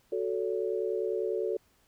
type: chord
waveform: sine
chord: F# minor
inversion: none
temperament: equal with one note detuned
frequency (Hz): 370 / 440 / 565.4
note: F#4 / A4 / C#5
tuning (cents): 0 / 0 / +34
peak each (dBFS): -32 / -31 / -36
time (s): 0.12-1.57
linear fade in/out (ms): 5
effects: pink hiss -67 dBFS RMS until 1.87 s